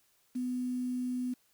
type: tone with quantisation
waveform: sine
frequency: 250 Hz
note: B3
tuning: 21 cents sharp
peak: -31 dBFS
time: 0.35-1.34 s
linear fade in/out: 10 ms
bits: 9
effects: white hiss -70 dBFS RMS until 1.53 s